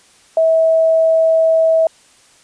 sine tone, 648 Hz, E5, 30 cents flat, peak -9 dBFS, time 0.37-1.87 s, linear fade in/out 2 ms, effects white hiss -49 dBFS RMS until 2.43 s + resampled to 22050 Hz

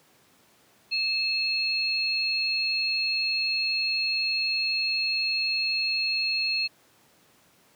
sine tone pair together, 2617 / 4272 Hz, E7 / C8, -13 / +35 cents, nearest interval minor sixth, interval 848 cents, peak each -27 / -26 dBFS, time 0.91-6.68 s, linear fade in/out 20 ms, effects pink hiss -60 dBFS RMS until 7.75 s + high-pass 150 Hz 12 dB/octave

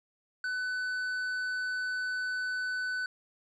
sine tone with tanh clipping, 1500 Hz, F#6, 23 cents sharp, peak -32 dBFS, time 0.44-3.06 s, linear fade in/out 2 ms, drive 7 dB, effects none

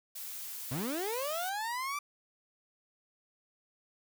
blue noise, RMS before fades -42 dBFS, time 0.15-1.5 s, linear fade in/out 10 ms
30% pulse linear sweep, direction up, 112.7 to 1183 Hz, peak -31 dBFS, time 0.71-1.99 s, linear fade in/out 5 ms
effects none

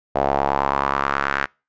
sawtooth tone with band-pass filter sweep, 69.3 Hz, C#2, in tune, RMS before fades -21 dBFS, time 0.15-1.46 s, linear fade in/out 10 ms, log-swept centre 680 to 1600 Hz, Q 3, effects noise-tail reverb RT60 0.3 s tail -26 dB re dry + resampled to 16000 Hz

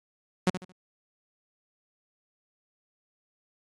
sawtooth tone with echo, 183.5 Hz, F#3, 14 cents flat, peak -16 dBFS, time 0.47-0.5 s, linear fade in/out 2 ms, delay 74 ms, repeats 3, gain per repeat -11 dB, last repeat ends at 0.722 s, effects low-pass 10000 Hz 12 dB/octave + AAC 32 kbps

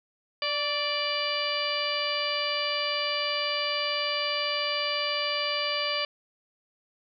harmonic tone with a mistuned harmonic, 587.3 Hz, D5, in tune, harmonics 1 / 2 / 3 / 4 / 5 / 6 / 7 / 8, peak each -33 / -34 / -38 / -33 / -32 / -39 / -41 / -33 dBFS, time 0.42-6.05 s, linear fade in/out 2 ms, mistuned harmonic 2, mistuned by -36 cents, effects none

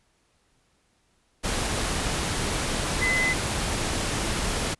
sine tone in noise, 2029 Hz, B6, 46 cents sharp, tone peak -22 dBFS, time 3.01-3.34 s, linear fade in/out 20 ms, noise pink, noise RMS -27 dBFS, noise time 1.43-4.75 s, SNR +2 dB, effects pink hiss -67 dBFS RMS until 4.79 s + resampled to 24000 Hz

